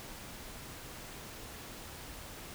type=silence; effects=pink hiss -47 dBFS RMS until 2.54 s